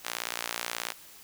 sawtooth tone with high-pass filter, 58.5 Hz, A#1, 7 cents sharp, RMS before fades -36 dBFS, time 0.04-0.93 s, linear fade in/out 20 ms, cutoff 1200 Hz, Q 0.5, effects white hiss -51 dBFS RMS until 1.23 s

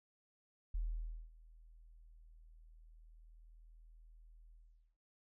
sine tone with ADSR envelope, 40.18 Hz, E1, 44 cents flat, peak -34 dBFS, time 0.74-4.97 s, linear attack 8 ms, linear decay 550 ms, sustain -23 dB, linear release 440 ms, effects none

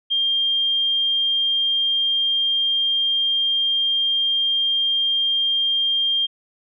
sine tone, 3200 Hz, G7, 35 cents sharp, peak -17 dBFS, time 0.1-6.27 s, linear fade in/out 20 ms, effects none

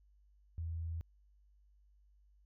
sine tone, 82.41 Hz, E2, in tune, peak -37 dBFS, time 0.58-1.01 s, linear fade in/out 0 ms, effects added 50 Hz sine -64 dBFS peak until 2.45 s

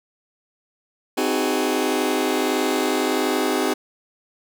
sawtooth chord, Ab dominant seventh, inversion first, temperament just, 259.6 / 311.5 / 373.8 / 415.3 Hz, C4 / Eb4 / Gb4 / Ab4, -13 / +2 / +18 / 0 cents, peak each -21 dBFS, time 1.17-3.74 s, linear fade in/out 10 ms, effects none

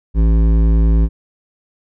sine tone with hard clipping, 55 Hz, A1, in tune, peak -11 dBFS, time 0.14-1.09 s, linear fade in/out 50 ms, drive 12 dB, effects none

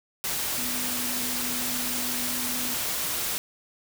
sine tone in noise, 246.9 Hz, B3, in tune, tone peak -36 dBFS, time 0.58-2.74 s, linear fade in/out 0 ms, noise white, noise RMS -29 dBFS, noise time 0.24-3.38 s, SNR -10 dB, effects none

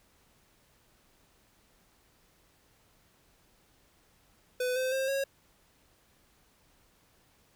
square tone with pitch steps, 501 / 516 / 531.4 / 547.3 Hz, B4 / C5 / C5 / C#5, +25 / -24 / +27 / -22 cents, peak -29 dBFS, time 4.6-5.24 s, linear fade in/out 5 ms, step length 160 ms, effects pink hiss -66 dBFS RMS until 7.55 s

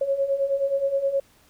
sine beating tone pair, 544 / 553.5 Hz, C#5 / C#5, -33 / -3 cents, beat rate 9.5 Hz, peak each -27 / -22 dBFS, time 0.01-1.2 s, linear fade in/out 5 ms, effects pink hiss -58 dBFS RMS until 1.49 s

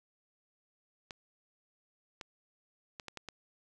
clicks, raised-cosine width 0.2 ms, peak -25 dBFS, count 6, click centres 1.108 / 2.212 / 2.998 / 3.083 / 3.173 / 3.287 s, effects none

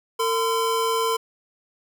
square tone pair together, 453.2 / 1022 Hz, A#4 / C6, -49 / -41 cents, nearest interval octave + major second, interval 1408 cents, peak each -24 dBFS, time 0.19-1.17 s, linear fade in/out 10 ms, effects none

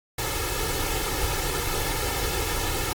pink noise with comb filter, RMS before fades -27 dBFS, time 0.18-2.93 s, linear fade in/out 5 ms, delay 2.3 ms, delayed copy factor +0.8, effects AAC 64 kbps

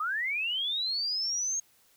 sine linear sweep, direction up, 1194 to 6540 Hz, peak -28 dBFS, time 0-1.6 s, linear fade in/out 5 ms, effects white hiss -64 dBFS RMS until 1.96 s

